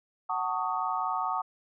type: chord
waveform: sine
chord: D# half-diminished seventh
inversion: first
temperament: just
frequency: 746.7 / 896 / 1120.1 / 1244.5 Hz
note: F#5 / A5 / C#6 / D#6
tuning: +16 / +31 / +18 / 0 cents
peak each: -33 dBFS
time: 0.29-1.42 s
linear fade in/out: 10 ms
effects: none